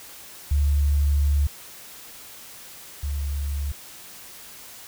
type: tone pair in turn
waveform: sine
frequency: 71.9 / 71.32 Hz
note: D2 / C#2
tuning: -36 / +50 cents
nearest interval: unison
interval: 14 cents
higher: first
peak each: -17 / -24 dBFS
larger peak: first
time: 0.51-1.47 / 3.03-3.72 s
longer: first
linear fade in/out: 5 ms
effects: white hiss -43 dBFS RMS until 4.87 s